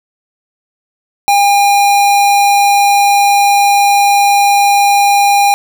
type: tone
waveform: square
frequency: 807 Hz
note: G#5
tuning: 50 cents flat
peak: -7 dBFS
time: 1.28-5.54 s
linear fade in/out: 0 ms
effects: none